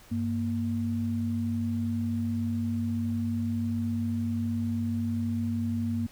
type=tone pair together; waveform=sine; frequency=98.19 / 233.1 Hz; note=G2 / A#3; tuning=+3 / 0 cents; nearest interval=octave + minor third; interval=1497 cents; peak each=-31 / -28 dBFS; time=0.11-6.07 s; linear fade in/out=10 ms; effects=pink hiss -54 dBFS RMS until 6.11 s